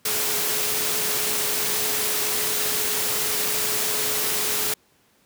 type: tone in noise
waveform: sine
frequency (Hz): 424.5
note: G#4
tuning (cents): +38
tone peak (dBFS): -35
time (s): 0.05-4.74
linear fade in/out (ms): 5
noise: white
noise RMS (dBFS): -24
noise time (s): 0.05-4.74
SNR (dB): -14
effects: pink hiss -61 dBFS RMS until 5.25 s + high-pass 100 Hz 12 dB/octave